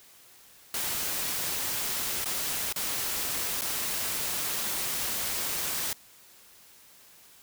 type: noise with dropouts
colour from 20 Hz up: white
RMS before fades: -31 dBFS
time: 0.74-5.93 s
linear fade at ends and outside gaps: 2 ms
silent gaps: 2.245-2.257 / 2.726-2.76 / 3.612-3.618 s
effects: white hiss -55 dBFS RMS until 7.42 s